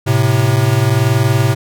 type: tone pair together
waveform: square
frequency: 110 / 130.81 Hz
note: A2 / C3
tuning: 0 / 0 cents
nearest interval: minor third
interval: 300 cents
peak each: -14 dBFS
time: 0.06-1.55 s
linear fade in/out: 20 ms
effects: none

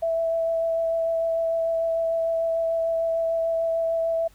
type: tone with vibrato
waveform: sine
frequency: 659.3 Hz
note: E5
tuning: in tune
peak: -21 dBFS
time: 0.02-4.28 s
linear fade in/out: 10 ms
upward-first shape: sine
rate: 6.7 Hz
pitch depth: 10 cents each way
effects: added 50 Hz sine -53 dBFS peak until 4.34 s + pink hiss -58 dBFS RMS until 4.34 s

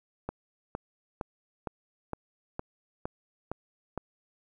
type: click train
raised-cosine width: 1 ms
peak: -19 dBFS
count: 9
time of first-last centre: 0.29-3.977 s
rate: 2.17 Hz
effects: 10-bit

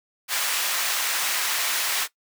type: high-pass noise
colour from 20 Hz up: pink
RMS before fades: -25 dBFS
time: 0.28-2.08 s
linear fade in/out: 50 ms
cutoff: 1300 Hz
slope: 12 dB/octave
effects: noise-tail reverb RT60 0.1 s tail -18 dB re dry

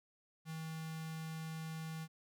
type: tone with notch filter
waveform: square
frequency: 160.1 Hz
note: D#3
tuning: 50 cents sharp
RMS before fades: -44 dBFS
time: 0.45-2.08 s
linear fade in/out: 50 ms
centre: 400 Hz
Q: 0.63
effects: none

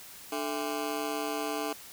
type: ring-modulated tone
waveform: 20% pulse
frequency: 367.8 Hz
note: F#4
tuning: 10 cents flat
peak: -23 dBFS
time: 0.32-1.73 s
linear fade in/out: 5 ms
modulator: 70.6 Hz
effects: white hiss -48 dBFS RMS until 1.92 s

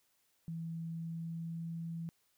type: tone with pitch glide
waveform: sine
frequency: 164.81 to 166.05 Hz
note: E3 to E3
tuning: 0 to +13 cents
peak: -38 dBFS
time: 0.48-2.09 s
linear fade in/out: 0 ms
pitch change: +13 cents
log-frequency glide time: 0.86-1.69 s
effects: white hiss -75 dBFS RMS until 2.37 s

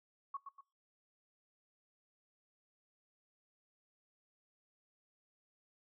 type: tone with echo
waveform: sine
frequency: 1108.7 Hz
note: C#6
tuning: in tune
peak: -38 dBFS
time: 0.34-0.37 s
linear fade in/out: 5 ms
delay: 120 ms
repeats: 2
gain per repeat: -7 dB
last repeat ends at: 0.61 s
effects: noise-tail reverb RT60 0.3 s tail -20 dB re dry

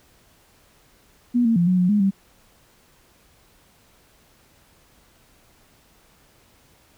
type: tone with pitch steps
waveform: sine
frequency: 242.6 / 228.3 / 172.9 / 182.8 / 180 / 207.8 / 194.7 Hz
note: B3 / A#3 / F3 / F#3 / F#3 / G#3 / G3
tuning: -31 / -36 / -17 / -21 / -47 / +1 / -12 cents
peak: -15 dBFS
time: 1.34-2.11 s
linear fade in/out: 20 ms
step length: 110 ms
effects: pink hiss -57 dBFS RMS until 6.97 s

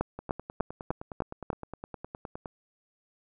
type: two click trains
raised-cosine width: 1 ms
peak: -13 / -24 dBFS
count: 6 / 23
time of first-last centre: 0.01-1.503 / 0.19-2.458 s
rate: 3.35 / 9.7 Hz
effects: none

